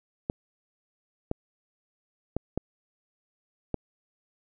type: clicks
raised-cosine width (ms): 2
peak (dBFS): -14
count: 5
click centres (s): 0.299 / 1.314 / 2.366 / 2.576 / 3.743
effects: none